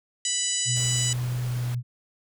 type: harmonic tone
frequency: 987.8 Hz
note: B5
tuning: in tune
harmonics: 2 / 3 / 4 / 5 / 6 / 7 / 8 / 9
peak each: -38 / -31 / -35 / -36 / -35 / -29 / -29 / -37 dBFS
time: 0.25-1.13 s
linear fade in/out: 2 ms
type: tone with pitch glide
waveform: sine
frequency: 123.47 to 122.55 Hz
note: B2 to B2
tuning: 0 to -13 cents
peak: -25 dBFS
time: 0.65-1.83 s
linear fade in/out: 50 ms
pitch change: -13 cents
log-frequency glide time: 1.47-1.58 s
type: noise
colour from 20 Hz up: pink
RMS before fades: -41 dBFS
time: 0.76-1.75 s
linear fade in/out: 5 ms
effects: none